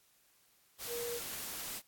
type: tone in noise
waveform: sine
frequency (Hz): 475.2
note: A#4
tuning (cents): +33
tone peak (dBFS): -38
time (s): 0.87-1.21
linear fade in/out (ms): 50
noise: white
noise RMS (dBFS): -42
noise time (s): 0.78-1.82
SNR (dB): +1
effects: white hiss -69 dBFS RMS until 1.87 s + AAC 64 kbps